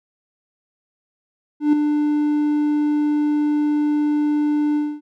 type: tone with ADSR envelope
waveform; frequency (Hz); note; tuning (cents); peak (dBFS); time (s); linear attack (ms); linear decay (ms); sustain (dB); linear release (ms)
triangle; 297.2; D4; +21; -8; 1.6-5.01; 130; 4; -6; 250
effects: none